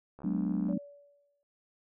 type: click train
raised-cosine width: 1 ms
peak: -36 dBFS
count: 38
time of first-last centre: 0.19-0.727 s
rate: 68.9 Hz
type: chord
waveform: sine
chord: G# half-diminished seventh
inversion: third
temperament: equal with one note detuned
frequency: 185 / 210.8 / 246.9 / 293.7 Hz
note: F#3 / G#3 / B3 / D4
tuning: 0 / +26 / 0 / 0 cents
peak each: -32 / -33 / -37 / -35 dBFS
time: 0.24-0.78 s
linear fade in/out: 5 ms
type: tone with exponential decay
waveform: sine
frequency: 573 Hz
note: D5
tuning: 43 cents flat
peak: -38 dBFS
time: 0.69-1.43 s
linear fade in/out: 0 ms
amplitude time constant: 160 ms
effects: none